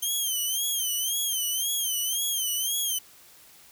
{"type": "tone with vibrato", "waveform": "10% pulse", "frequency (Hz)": 3136, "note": "G7", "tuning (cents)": 0, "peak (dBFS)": -18, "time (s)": [0.02, 2.99], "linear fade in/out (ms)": 10, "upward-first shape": "sine", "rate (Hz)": 1.9, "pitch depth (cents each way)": 110, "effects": ["white hiss -53 dBFS RMS until 3.71 s"]}